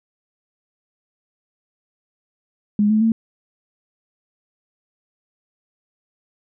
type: tone with pitch steps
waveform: sine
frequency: 207.7 / 216.1 / 224.9 Hz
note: G#3 / A3 / A3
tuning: 0 / -31 / +38 cents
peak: -13 dBFS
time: 2.79-3.12 s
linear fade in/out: 2 ms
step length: 110 ms
effects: none